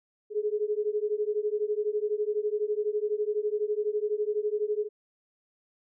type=beating tone pair; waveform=sine; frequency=415.3 / 427.3 Hz; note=G#4 / G#4; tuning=0 / +49 cents; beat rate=12 Hz; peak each=-29 dBFS; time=0.3-4.89 s; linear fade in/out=50 ms; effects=none